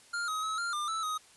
square tone with pitch steps, 1402 / 1265 / 1286 / 1392 / 1200 / 1315 / 1254 Hz, F6 / D#6 / E6 / F6 / D6 / E6 / D#6, +6 / +28 / -43 / -6 / +37 / -5 / +13 cents, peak -32 dBFS, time 0.13-1.18 s, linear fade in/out 10 ms, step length 150 ms, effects white hiss -58 dBFS RMS until 1.36 s + resampled to 24000 Hz

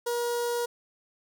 sawtooth tone with notch filter, 477.4 Hz, A#4, 41 cents sharp, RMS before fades -29 dBFS, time 0.06-0.66 s, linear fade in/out 10 ms, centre 2300 Hz, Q 0.88, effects none

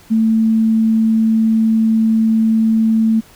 sine tone, 222.4 Hz, A3, 19 cents sharp, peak -10 dBFS, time 0.1-3.21 s, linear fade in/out 20 ms, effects pink hiss -45 dBFS RMS until 3.35 s

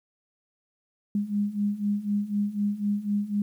sine beating tone pair, 202.6 / 206.6 Hz, G#3 / G#3, -43 / -9 cents, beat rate 4 Hz, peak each -29 / -26 dBFS, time 1.15-3.42 s, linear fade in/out 2 ms, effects 10-bit

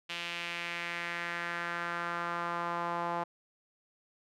sawtooth tone with band-pass filter sweep, 171.8 Hz, F3, 28 cents flat, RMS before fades -36 dBFS, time 0.09-3.24 s, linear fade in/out 10 ms, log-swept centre 2900 to 900 Hz, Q 2.4, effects none

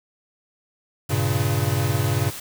square chord, G diminished, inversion none, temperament equal, 98 / 116.54 / 138.59 Hz, G2 / Bb2 / Db3, 0 / 0 / 0 cents, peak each -25 dBFS, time 1.09-2.31 s, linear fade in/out 20 ms
white noise, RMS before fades -35 dBFS, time 1.09-2.4 s, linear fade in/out 5 ms
effects none

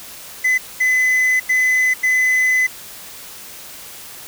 triangle tone bursts at uneven times, 2018 Hz, B6, 37 cents sharp, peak -11 dBFS, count 4, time 0.44-0.58 / 0.8-1.4 / 1.49-1.94 / 2.03-2.67 s, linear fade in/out 10 ms, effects white hiss -36 dBFS RMS until 4.27 s

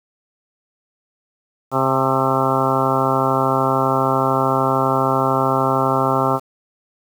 harmonic tone with a mistuned harmonic, 133 Hz, C3, 29 cents sharp, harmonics 1 / 2 / 3 / 4 / 5 / 6 / 7 / 8 / 9 / 10, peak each -24 / -24 / -24 / -24 / -24 / -24 / -24 / -24 / -24 / -24 dBFS, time 1.71-6.4 s, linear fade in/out 50 ms, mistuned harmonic 7, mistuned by -51 cents, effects 7-bit

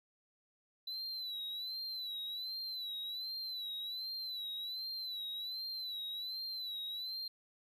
triangle tone with vibrato, 3990 Hz, B7, 17 cents sharp, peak -38 dBFS, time 0.87-7.28 s, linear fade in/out 5 ms, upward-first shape sine, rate 1.3 Hz, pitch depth 84 cents each way, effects none

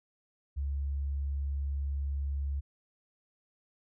sine tone, 70 Hz, C#2, 18 cents sharp, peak -30 dBFS, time 0.56-2.61 s, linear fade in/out 20 ms, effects none

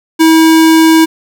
square tone, 322.1 Hz, E4, 40 cents flat, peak -4 dBFS, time 0.19-1.06 s, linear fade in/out 20 ms, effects none

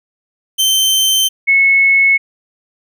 sawtooth / sine tone pair in turn, 3103 / 2194 Hz, G7 / C#7, -18 / -18 cents, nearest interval tritone, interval 600 cents, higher first, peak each -7 dBFS, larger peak neither, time 0.58-1.29 / 1.47-2.18 s, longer neither, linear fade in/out 20 ms, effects none

